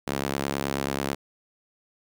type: tone with high-pass filter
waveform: sawtooth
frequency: 69.3 Hz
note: C#2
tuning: in tune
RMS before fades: -29 dBFS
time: 0.07-1.15 s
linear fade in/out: 10 ms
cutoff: 220 Hz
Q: 0.7
effects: none